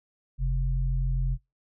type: tone pair together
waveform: sine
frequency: 43.85 / 131.4 Hz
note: F1 / C3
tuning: +8 / +8 cents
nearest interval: octave + perfect fifth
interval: 1900 cents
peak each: -24 / -29 dBFS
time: 0.38-1.38 s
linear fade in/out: 50 ms
effects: noise-tail reverb RT60 0.2 s tail -24 dB re dry